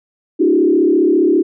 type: tone with frequency modulation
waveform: sine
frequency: 340.4 Hz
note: F4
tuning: 44 cents flat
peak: -9 dBFS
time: 0.39-1.43 s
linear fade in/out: 20 ms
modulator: 34.9 Hz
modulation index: 1.5
effects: none